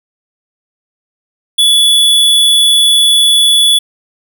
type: tone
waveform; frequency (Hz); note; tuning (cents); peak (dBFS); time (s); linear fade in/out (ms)
square; 3428; A7; -46; -6; 1.58-3.79; 10
effects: none